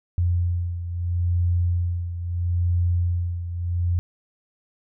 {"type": "beating tone pair", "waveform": "sine", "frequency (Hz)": [87.31, 88.07], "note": ["F2", "F2"], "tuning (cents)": [0, 15], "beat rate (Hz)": 0.76, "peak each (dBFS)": [-21, -27], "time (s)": [0.18, 3.99], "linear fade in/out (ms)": 0, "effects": []}